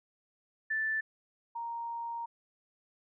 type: tone pair in turn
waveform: sine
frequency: 1760 / 932.3 Hz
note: A6 / A#5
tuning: 0 / 0 cents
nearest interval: major seventh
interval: 1100 cents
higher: first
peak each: -29 / -35 dBFS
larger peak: first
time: 0.7-1.01 / 1.55-2.26 s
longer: second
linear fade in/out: 10 ms
effects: none